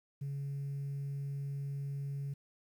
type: tone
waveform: sine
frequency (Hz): 140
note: C#3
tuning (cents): +18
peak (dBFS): -34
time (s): 0.21-2.34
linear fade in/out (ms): 10
effects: tanh soft clip ceiling -34 dBFS + 11-bit